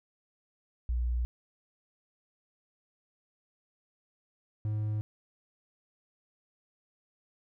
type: tone pair in turn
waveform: sine / triangle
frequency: 60.1 / 106.75 Hz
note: B1 / G#2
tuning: -46 / +48 cents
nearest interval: minor seventh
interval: 994 cents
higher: second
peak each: -27 dBFS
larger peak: neither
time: 0.89-1.25 / 4.65-5.01 s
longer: neither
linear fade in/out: 0 ms
effects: none